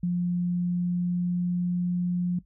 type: tone with pitch glide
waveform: sine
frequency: 176.3 to 177.42 Hz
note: F3 to F3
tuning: +17 to +28 cents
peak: -23 dBFS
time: 0.03-2.39 s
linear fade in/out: 5 ms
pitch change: +11 cents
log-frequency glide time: 0.21-1.95 s
effects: noise-tail reverb RT60 0.1 s tail -18 dB re dry + added 50 Hz sine -57 dBFS peak until 2.45 s